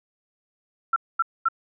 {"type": "tone bursts", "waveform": "sine", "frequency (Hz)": 1351, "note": "E6", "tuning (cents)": 42, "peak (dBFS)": -17, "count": 3, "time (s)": [0.93, 1.486], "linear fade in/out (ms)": 5, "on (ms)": 32, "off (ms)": 230, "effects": []}